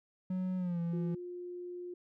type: tone with pitch glide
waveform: triangle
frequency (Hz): 184.8 to 169.46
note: F#3 to E3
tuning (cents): -2 to +48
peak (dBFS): -30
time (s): 0.3-1.15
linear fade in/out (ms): 5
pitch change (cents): -150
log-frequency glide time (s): 0.57-0.8
type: tone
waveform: sine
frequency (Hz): 355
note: F4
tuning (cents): +28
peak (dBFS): -40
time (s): 0.93-1.94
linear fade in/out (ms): 5
effects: none